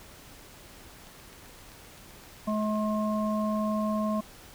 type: click train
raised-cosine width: 0.2 ms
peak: -34 dBFS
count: 14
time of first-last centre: 1.07-2.756 s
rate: 7.71 Hz
type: harmonic tone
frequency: 213.4 Hz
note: G#3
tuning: 47 cents sharp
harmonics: 1 / 3 / 5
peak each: -27 / -32 / -34 dBFS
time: 2.47-4.21 s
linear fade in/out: 10 ms
effects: pink hiss -50 dBFS RMS until 4.54 s